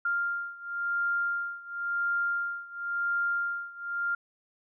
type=beating tone pair; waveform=sine; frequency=1396.9 / 1397.85 Hz; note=F6 / F6; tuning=0 / +1 cents; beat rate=0.95 Hz; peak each=-30 / -32 dBFS; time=0.05-4.15 s; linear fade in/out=5 ms; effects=none